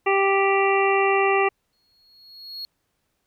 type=harmonic tone; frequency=392 Hz; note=G4; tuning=in tune; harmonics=1 / 2 / 3 / 5 / 6 / 7; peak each=-20 / -23 / -25 / -27 / -28 / -28 dBFS; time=0.06-1.49 s; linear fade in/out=10 ms
type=tone with exponential growth; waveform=triangle; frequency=4317 Hz; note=C#8; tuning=47 cents flat; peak=-28 dBFS; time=1.73-2.65 s; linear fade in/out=0 ms; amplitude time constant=200 ms
effects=pink hiss -73 dBFS RMS until 3.26 s